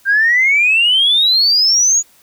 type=exponential sweep; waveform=sine; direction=up; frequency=1568 to 6870 Hz; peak=-8 dBFS; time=0.05-2.03 s; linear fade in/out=50 ms; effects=tanh soft clip ceiling -4 dBFS + white hiss -50 dBFS RMS until 2.22 s